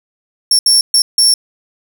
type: tone bursts at uneven times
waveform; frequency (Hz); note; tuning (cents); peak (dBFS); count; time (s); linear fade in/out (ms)
30% pulse; 5460; F8; -40; -3; 4; 0.51-0.59 / 0.66-0.81 / 0.94-1.02 / 1.18-1.34; 2
effects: none